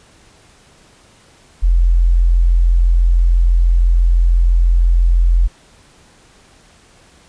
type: tone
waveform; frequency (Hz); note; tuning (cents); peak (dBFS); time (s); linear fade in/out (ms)
sine; 43.02; F1; -25; -8; 1.62-5.48; 20
effects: pink hiss -48 dBFS RMS until 7.28 s + resampled to 22050 Hz